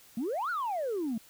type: exponential two-way sweep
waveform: sine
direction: up then down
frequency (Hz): 210.4 to 1489 to 210.4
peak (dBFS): -28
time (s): 0.17-1.18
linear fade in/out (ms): 5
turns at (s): 0.5
effects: tanh soft clip ceiling -27 dBFS + white hiss -57 dBFS RMS until 1.29 s